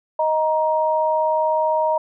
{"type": "tone pair together", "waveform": "sine", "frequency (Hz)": [625, 940.7], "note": ["D#5", "A#5"], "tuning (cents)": [8, 15], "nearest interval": "perfect fifth", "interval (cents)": 707, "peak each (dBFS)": [-19, -19], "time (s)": [0.19, 1.98], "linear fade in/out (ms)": 5, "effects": []}